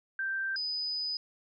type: tone pair in turn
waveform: sine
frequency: 1568 / 4989 Hz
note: G6 / D#8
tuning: 0 / +4 cents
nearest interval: octave + minor sixth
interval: 2004 cents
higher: second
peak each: -30 / -31 dBFS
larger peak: first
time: 0.19-0.56 / 0.56-1.17 s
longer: second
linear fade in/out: 2 ms
effects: none